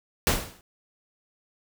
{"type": "noise with exponential decay", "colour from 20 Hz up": "pink", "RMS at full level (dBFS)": -18, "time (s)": [0.27, 0.61], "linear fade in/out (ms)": 1, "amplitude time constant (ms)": 72, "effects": []}